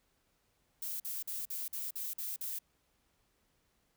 violet noise bursts, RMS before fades -39 dBFS, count 8, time 0.82-2.589 s, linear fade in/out 5 ms, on 180 ms, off 47 ms, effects pink hiss -75 dBFS RMS until 3.96 s

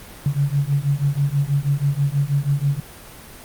sine beating tone pair, 138.59 / 144.79 Hz, C#3 / D3, 0 / -24 cents, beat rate 6.2 Hz, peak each -20 dBFS, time 0.26-2.8 s, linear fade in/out 2 ms, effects pink hiss -40 dBFS RMS until 3.44 s + Opus 32 kbps

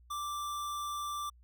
square tone, 1174.7 Hz, D6, in tune, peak -36 dBFS, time 0.1-1.3 s, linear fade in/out 10 ms, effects added 60 Hz sine -57 dBFS peak until 1.43 s

